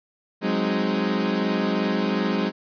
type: chord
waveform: 30% pulse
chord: Ab dominant seventh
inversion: third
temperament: equal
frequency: 185 / 207.7 / 261.6 / 311.1 Hz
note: Gb3 / Ab3 / C4 / Eb4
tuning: 0 / 0 / 0 / 0 cents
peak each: -24 / -22 / -26 / -27 dBFS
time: 0.41-2.52 s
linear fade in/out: 50 ms
effects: resampled to 11025 Hz